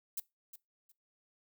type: noise with echo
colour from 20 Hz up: violet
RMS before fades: -37 dBFS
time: 0.17-0.2 s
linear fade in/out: 5 ms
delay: 360 ms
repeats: 2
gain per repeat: -13 dB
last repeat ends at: 0.92 s
effects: noise-tail reverb RT60 0.2 s tail -21 dB re dry